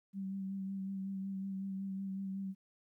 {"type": "tone with vibrato", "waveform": "sine", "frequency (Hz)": 193.5, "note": "G3", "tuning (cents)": -22, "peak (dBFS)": -37, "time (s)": [0.13, 2.55], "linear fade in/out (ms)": 50, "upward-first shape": "sine", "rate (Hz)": 5.4, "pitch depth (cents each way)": 23, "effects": ["13-bit"]}